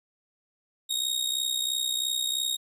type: tone with amplitude modulation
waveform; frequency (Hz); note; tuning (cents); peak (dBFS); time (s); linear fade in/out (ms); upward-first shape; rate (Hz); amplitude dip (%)
sawtooth; 3747; A#7; +8; -20; 0.89-2.57; 20; sine; 63; 70
effects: resampled to 32000 Hz